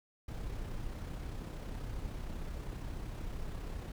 brown noise with amplitude modulation, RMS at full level -39 dBFS, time 0.28-3.92 s, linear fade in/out 5 ms, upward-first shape sine, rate 32.8 Hz, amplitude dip 35%, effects none

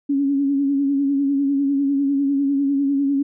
sine tone with vibrato, 278.6 Hz, C#4, 9 cents sharp, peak -16 dBFS, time 0.09-3.23 s, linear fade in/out 10 ms, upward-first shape sine, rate 10 Hz, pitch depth 43 cents each way, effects none

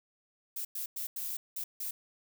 violet noise bursts at uneven times, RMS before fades -37 dBFS, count 6, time 0.56-0.65 / 0.75-0.86 / 0.96-1.07 / 1.16-1.37 / 1.56-1.64 / 1.8-1.91 s, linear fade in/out 5 ms, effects none

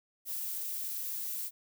violet noise, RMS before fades -37 dBFS, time 0.25-1.51 s, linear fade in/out 50 ms, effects none

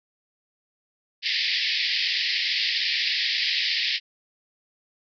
white band-pass noise, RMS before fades -25 dBFS, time 1.22-4 s, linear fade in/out 50 ms, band 1800 to 5100 Hz, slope 96 dB/octave, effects none

